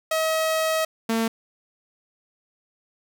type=tone pair in turn; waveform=sawtooth; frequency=638 / 226.2 Hz; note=D#5 / A3; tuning=+43 / +48 cents; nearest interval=octave + tritone; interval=1795 cents; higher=first; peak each=-17 dBFS; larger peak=neither; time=0.11-0.85 / 1.09-1.28 s; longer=first; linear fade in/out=5 ms; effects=none